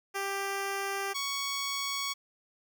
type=tone pair in turn; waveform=10% pulse; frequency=394.2 / 1115 Hz; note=G4 / C#6; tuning=+10 / +10 cents; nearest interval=octave + tritone; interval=1800 cents; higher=second; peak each=-23 dBFS; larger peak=neither; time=0.14-1.14 / 1.14-2.14 s; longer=neither; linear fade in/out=20 ms; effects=none